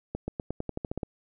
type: accelerating click train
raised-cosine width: 2 ms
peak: -18 dBFS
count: 11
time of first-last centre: 0.15-1.032 s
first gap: 130 ms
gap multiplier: 0.91
effects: none